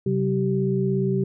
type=tone cluster; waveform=sine; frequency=133 / 190.2 / 387.4 Hz; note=C3 / F#3 / G4; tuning=+29 / +48 / -20 cents; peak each=-24 dBFS; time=0.06-1.24 s; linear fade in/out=5 ms; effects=none